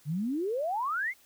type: exponential sweep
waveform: sine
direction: up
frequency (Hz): 137.9 to 2217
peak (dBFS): -28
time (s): 0.05-1.14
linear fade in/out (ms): 50
effects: white hiss -61 dBFS RMS until 1.25 s